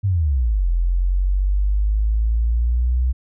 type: exponential two-way sweep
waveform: sine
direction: down then up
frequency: 103.83 to 42.47 to 63.3 Hz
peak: -15 dBFS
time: 0.03-3.13 s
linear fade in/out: 20 ms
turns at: 0.69 s
effects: none